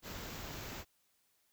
pink band-stop noise, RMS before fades -45 dBFS, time 0.02-0.85 s, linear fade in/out 50 ms, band 7800 to 12000 Hz, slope 96 dB/octave, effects white hiss -75 dBFS RMS until 1.52 s

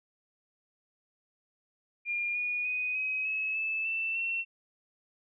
sine tone with pitch steps, 2410 / 2451 / 2492 / 2534 / 2577 / 2621 / 2665 / 2710 Hz, D7 / D#7 / D#7 / D#7 / E7 / E7 / E7 / E7, +44 / -27 / +2 / +31 / -40 / -11 / +18 / +47 cents, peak -29 dBFS, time 2.05-4.45 s, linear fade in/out 50 ms, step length 300 ms, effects none

